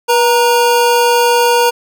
square tone pair together, 483.4 / 932.3 Hz, B4 / A#5, -37 / 0 cents, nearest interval major seventh, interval 1137 cents, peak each -12 dBFS, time 0.08-1.71 s, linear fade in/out 20 ms, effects none

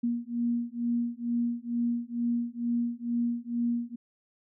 sine beating tone pair, 236.2 / 238.4 Hz, A#3 / A#3, +23 / +39 cents, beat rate 2.2 Hz, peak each -30 dBFS, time 0.03-3.96 s, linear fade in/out 10 ms, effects none

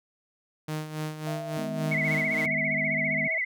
sawtooth tone with tremolo, 154.5 Hz, D#3, 12 cents flat, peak -25 dBFS, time 0.68-2.46 s, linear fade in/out 5 ms, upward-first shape sine, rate 3.6 Hz, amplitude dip 65%
sine tone with pitch glide, 672 to 648.7 Hz, E5 to E5, +33 to -28 cents, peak -34 dBFS, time 1.27-3.38 s, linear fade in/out 2 ms, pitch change -61 cents, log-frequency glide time 1.46-1.63 s
sine chord, G# minor, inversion second, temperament just, 155.74 / 207.7 / 249.2 Hz, D#3 / G#3 / B3, +2 / 0 / +16 cents, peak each -35 dBFS, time 1.57-3.28 s, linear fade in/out 5 ms
sine tone with vibrato, 2105 Hz, C7, 10 cents sharp, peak -25 dBFS, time 1.91-3.45 s, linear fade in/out 10 ms, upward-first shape sine, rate 15 Hz, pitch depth 110 cents each way
effects none

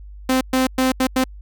sawtooth tone bursts at uneven times, 259.4 Hz, C4, 15 cents flat, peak -11 dBFS, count 5, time 0.29-0.41 / 0.53-0.67 / 0.78-0.92 / 1-1.07 / 1.16-1.24 s, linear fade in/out 5 ms, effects added 50 Hz sine -35 dBFS peak until 1.41 s

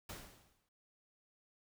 pink noise with exponential decay, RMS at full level -45 dBFS, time 0.09-0.69 s, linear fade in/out 5 ms, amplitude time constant 130 ms, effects none

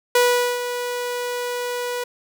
sawtooth tone with ADSR envelope, 489.2 Hz, B4, 16 cents flat, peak -9 dBFS, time 0.15-2.04 s, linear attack 4 ms, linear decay 430 ms, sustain -11 dB, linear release 6 ms, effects none

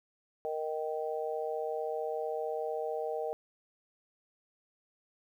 harmonic tone, 155.56 Hz, D#3, in tune, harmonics 3 / 4 / 5, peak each -35 / -37 / -39 dBFS, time 0.45-3.33 s, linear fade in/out 0 ms, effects 11-bit

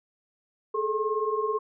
sine tone cluster, 421.5 / 439.9 / 1073 Hz, G#4 / A4 / C6, +26 / 0 / +43 cents, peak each -29 dBFS, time 0.74-1.59 s, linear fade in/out 10 ms, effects none

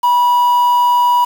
triangle tone with quantisation, 972 Hz, B5, 28 cents flat, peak -7 dBFS, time 0.03-1.25 s, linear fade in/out 10 ms, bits 5, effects none

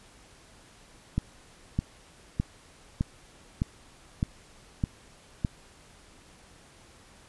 click train, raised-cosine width 5 ms, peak -13 dBFS, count 8, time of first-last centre 1.18-5.448 s, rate 1.64 Hz, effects pink hiss -55 dBFS RMS until 7.28 s + resampled to 24000 Hz

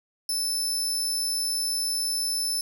25% pulse tone, 5274 Hz, E8, in tune, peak -20 dBFS, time 0.29-2.61 s, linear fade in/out 2 ms, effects none

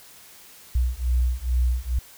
sine beating tone pair, 60.6 / 62.9 Hz, B1 / B1, -32 / +32 cents, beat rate 2.3 Hz, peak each -22 dBFS, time 0.75-1.99 s, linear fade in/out 5 ms, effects tanh soft clip ceiling -13 dBFS + white hiss -48 dBFS RMS until 2.17 s

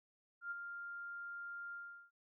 sine tone with ADSR envelope, 1398 Hz, F6, 1 cent sharp, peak -38 dBFS, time 0.41-2.11 s, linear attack 100 ms, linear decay 22 ms, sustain -6 dB, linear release 380 ms, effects none

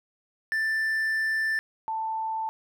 triangle / sine tone pair in turn, 1771 / 885.5 Hz, A6 / A5, +11 / +11 cents, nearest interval octave, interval 1200 cents, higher first, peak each -22 / -27 dBFS, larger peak first, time 0.52-1.59 / 1.88-2.49 s, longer first, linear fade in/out 0 ms, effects none

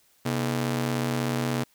sawtooth ring-modulated tone, 185.4 Hz, F#3, 4 cents sharp, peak -18 dBFS, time 0.25-1.64 s, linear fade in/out 10 ms, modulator 54.4 Hz, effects white hiss -63 dBFS RMS until 1.74 s

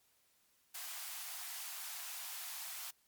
white high-pass noise, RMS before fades -45 dBFS, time 0.74-2.91 s, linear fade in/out 10 ms, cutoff 660 Hz, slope 96 dB/octave, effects white hiss -73 dBFS RMS until 3.07 s + MP3 96 kbps

